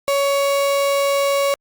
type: tone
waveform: 35% pulse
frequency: 559 Hz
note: C#5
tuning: 14 cents sharp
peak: -14 dBFS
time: 0.08-1.54 s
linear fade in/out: 0 ms
effects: Opus 48 kbps